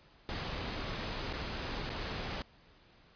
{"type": "noise with dropouts", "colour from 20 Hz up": "pink", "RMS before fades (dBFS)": -38, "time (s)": [0.29, 2.42], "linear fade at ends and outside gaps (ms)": 0, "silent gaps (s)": [[0.552, 0.556], [1.328, 1.334], [1.893, 1.902]], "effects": ["pink hiss -62 dBFS RMS until 3.15 s", "resampled to 11025 Hz"]}